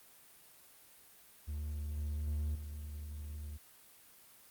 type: tone with level steps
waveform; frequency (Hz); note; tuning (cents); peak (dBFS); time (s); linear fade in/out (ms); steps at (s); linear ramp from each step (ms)
triangle; 74.7; D2; +30; -35 / -33 / -31 / -39; 1.47-3.58; 20; 1.97 / 2.27 / 2.55; 2
effects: white hiss -60 dBFS RMS until 4.5 s + Opus 32 kbps

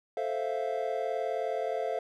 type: chord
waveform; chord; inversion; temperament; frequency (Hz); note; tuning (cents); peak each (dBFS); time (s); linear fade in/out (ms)
triangle; F major seventh; first; equal; 440 / 523.3 / 659.3 / 698.5; A4 / C5 / E5 / F5; 0 / 0 / 0 / 0; -33; 0.17-1.99; 2
effects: none

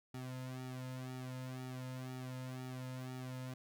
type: tone with flanger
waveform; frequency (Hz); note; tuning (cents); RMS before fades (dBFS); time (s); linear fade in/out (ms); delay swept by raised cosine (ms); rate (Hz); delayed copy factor
sawtooth; 128.3; C3; -34; -45; 0.14-3.54; 5; 1.9 to 2.68; 2; -0.95
effects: none

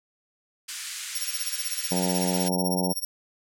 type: band-pass noise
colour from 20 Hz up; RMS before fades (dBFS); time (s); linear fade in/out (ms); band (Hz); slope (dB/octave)
white; -36; 0.68-2.49; 10; 1500 to 9700; 24
type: tone with tremolo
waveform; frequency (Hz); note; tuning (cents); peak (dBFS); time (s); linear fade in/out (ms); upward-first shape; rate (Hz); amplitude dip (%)
5% pulse; 5570; F8; -5; -20; 1.15-3.05; 2; sine; 16; 95
type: harmonic tone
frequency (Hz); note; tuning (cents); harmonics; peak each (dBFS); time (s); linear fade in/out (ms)
90.5; F#2; -38; 2 / 3 / 4 / 5 / 6 / 7 / 8 / 9 / 10; -26 / -32 / -35 / -35 / -34 / -36 / -37 / -37 / -39; 1.91-2.93; 10
effects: none

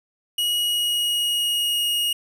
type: tone with pitch glide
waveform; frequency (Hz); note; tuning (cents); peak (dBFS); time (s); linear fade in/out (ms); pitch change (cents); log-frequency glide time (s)
45% pulse; 2902 to 2870; F#7 to F7; -34 to +47; -20; 0.38-2.13; 5; -19; 0.58-1.87
effects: none

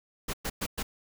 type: noise bursts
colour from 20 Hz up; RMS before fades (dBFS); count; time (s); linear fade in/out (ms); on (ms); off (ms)
pink; -32; 4; 0.28-0.83; 10; 55; 110
effects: none

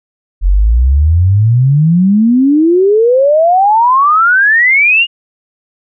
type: exponential sweep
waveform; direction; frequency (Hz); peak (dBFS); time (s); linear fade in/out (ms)
sine; up; 43.06 to 2890; -5; 0.41-5.07; 50
effects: none

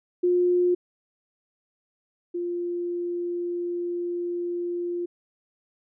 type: tone pair in turn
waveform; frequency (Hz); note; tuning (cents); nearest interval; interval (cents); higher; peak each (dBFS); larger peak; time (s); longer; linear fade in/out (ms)
sine; 356.3 / 349.2; F4 / F4; +35 / 0; unison; 35; first; -18 / -26; first; 0.23-0.75 / 2.34-5.06; second; 10
effects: none

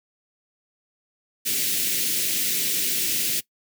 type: band-stop noise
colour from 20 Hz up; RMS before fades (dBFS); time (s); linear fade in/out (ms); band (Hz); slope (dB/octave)
white; -24; 1.45-3.41; 20; 430 to 2100; 24
effects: noise-tail reverb RT60 0.1 s tail -20 dB re dry + high-pass 150 Hz 12 dB/octave

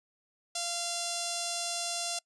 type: tone with notch filter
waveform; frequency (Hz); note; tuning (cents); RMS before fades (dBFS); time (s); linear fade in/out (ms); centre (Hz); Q
5% pulse; 690; F5; -21; -34; 0.55-2.19; 5; 1800; 0.8
effects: noise-tail reverb RT60 0.1 s tail -24 dB re dry + resampled to 24000 Hz

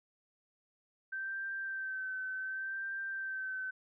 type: tone with vibrato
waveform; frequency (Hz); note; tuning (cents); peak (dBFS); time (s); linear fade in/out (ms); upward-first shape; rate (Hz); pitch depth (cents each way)
sine; 1551; G6; -19; -36; 1.12-3.71; 10; sine; 0.68; 29
effects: none

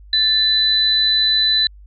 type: tone pair together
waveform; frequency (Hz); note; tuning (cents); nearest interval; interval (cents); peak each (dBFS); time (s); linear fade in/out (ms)
sine; 1760 / 3997; A6 / B7; 0 / +20; octave + major second; 1420; -24 / -13; 0.13-1.67; 2
effects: added 50 Hz sine -39 dBFS peak until 1.86 s

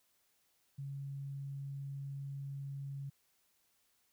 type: tone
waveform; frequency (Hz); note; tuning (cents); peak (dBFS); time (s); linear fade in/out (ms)
sine; 138.8; C#3; +3; -40; 0.78-3.1; 10
effects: white hiss -75 dBFS RMS until 4.12 s

